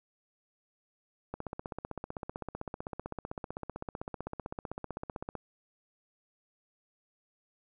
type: click train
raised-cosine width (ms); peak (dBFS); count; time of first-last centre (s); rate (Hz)
1; -23; 64; 1.34-5.353; 15.7
effects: none